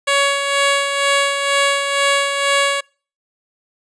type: tone with tremolo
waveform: 10% pulse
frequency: 560 Hz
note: C#5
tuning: 18 cents sharp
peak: -4 dBFS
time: 0.07-2.81 s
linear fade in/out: 10 ms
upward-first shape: sine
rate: 2.1 Hz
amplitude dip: 50%
effects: noise-tail reverb RT60 0.4 s tail -26 dB re dry + resampled to 22050 Hz